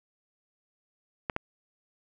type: clicks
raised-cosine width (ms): 0.5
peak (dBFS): -14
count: 2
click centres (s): 1.298 / 1.364
effects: none